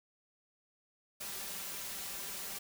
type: noise with comb filter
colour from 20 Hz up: white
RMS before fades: -42 dBFS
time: 1.2-2.59 s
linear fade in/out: 10 ms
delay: 5.1 ms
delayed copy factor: +0.55
effects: none